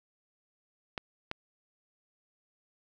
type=clicks; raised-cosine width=0.3 ms; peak=-18 dBFS; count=2; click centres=0.978 / 1.314 s; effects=none